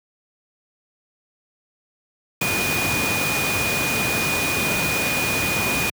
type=tone in noise; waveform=sine; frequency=2459 Hz; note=D#7; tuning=21 cents flat; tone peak=-23 dBFS; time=2.41-5.9 s; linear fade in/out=5 ms; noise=pink; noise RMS=-23 dBFS; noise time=2.41-5.9 s; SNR=-3 dB; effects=high-pass 100 Hz 12 dB/octave